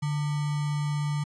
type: tone with sample-and-hold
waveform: sine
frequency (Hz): 147.3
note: D3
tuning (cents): +6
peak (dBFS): -25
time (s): 0.02-1.24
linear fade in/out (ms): 10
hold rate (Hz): 1050
effects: resampled to 22050 Hz

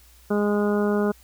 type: harmonic tone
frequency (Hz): 206.5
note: G#3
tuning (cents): -10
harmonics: 1 / 2 / 3 / 4 / 5 / 6 / 7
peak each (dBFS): -22 / -23 / -30 / -35 / -37 / -35 / -35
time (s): 0.3-1.12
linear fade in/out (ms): 10
effects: added 60 Hz sine -52 dBFS peak until 1.23 s + white hiss -55 dBFS RMS until 1.23 s

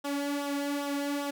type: tone with flanger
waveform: sawtooth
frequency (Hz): 284.7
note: C#4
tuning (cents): +46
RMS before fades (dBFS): -32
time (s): 0.04-1.31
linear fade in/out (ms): 10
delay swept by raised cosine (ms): 0.43 to 2.73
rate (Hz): 2.5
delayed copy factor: -0.6
effects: none

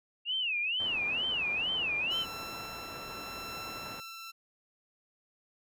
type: tone with vibrato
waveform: sine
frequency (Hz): 2725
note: F7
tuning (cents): -43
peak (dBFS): -29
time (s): 0.25-2.26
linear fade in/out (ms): 50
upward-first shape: sine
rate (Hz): 2.2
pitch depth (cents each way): 230
type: low-pass noise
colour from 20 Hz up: white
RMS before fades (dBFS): -46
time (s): 0.8-4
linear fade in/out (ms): 0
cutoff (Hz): 1100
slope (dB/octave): 12
type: tone with tremolo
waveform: 15% pulse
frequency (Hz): 1342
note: E6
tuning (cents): +31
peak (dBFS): -33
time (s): 2.1-4.32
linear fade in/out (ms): 20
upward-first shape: triangle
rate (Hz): 0.85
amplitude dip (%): 35
effects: none

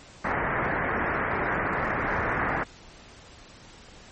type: low-pass noise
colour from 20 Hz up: white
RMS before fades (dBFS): -27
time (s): 0.24-2.64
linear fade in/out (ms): 10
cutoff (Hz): 2000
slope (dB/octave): 48
effects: pink hiss -49 dBFS RMS until 4.11 s + MP3 32 kbps

